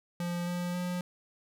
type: tone with pitch steps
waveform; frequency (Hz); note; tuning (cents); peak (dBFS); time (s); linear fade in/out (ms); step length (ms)
square; 174.3 / 176.43 / 178.58; F3 / F3 / F3; -3 / +18 / +39; -32; 0.2-1.01; 2; 270
effects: none